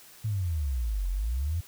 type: exponential two-way sweep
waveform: sine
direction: down then up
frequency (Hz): 113 to 43.65 to 90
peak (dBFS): -26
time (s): 0.24-1.61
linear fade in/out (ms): 10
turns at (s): 1.09
effects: white hiss -52 dBFS RMS until 1.67 s